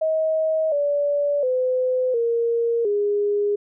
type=tone with pitch steps; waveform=sine; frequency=634 / 577 / 509 / 466 / 410.7 Hz; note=D#5 / D5 / C5 / A#4 / G#4; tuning=+32 / -31 / -48 / -1 / -19 cents; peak=-18 dBFS; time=0.01-3.56 s; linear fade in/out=10 ms; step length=710 ms; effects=none